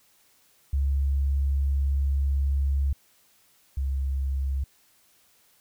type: tone pair in turn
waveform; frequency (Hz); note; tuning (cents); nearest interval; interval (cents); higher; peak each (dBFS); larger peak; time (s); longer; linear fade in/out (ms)
sine; 69.1 / 67.68; C#2 / C#2; -5 / -41; unison; 36; first; -21 / -24; first; 0.73-2.93 / 3.77-4.64; first; 5
effects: white hiss -62 dBFS RMS until 5.6 s